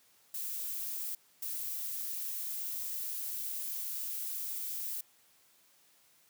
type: noise bursts at uneven times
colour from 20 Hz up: violet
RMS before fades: -38 dBFS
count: 2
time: 0.34-1.15 / 1.42-5.01 s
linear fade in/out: 5 ms
effects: white hiss -66 dBFS RMS until 6.29 s + high-pass 100 Hz 12 dB/octave